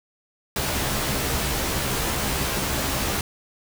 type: noise with comb filter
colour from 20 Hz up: pink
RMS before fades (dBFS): -25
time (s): 0.56-3.21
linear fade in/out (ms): 2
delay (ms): 15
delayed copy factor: +0.65
effects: none